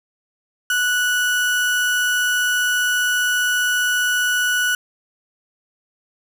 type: tone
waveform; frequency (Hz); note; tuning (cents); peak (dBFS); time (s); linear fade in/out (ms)
35% pulse; 1475; F#6; -6; -15; 0.7-4.75; 2
effects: none